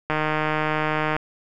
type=click train; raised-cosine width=0.5 ms; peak=-8 dBFS; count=165; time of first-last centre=0.1-1.165 s; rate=154 Hz; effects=none